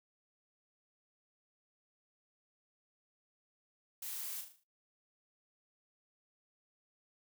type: noise with echo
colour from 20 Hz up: blue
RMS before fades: -43 dBFS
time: 4.02-4.41 s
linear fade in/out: 5 ms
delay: 38 ms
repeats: 6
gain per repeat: -6 dB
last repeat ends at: 4.638 s
effects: noise-tail reverb RT60 0.3 s tail -25 dB re dry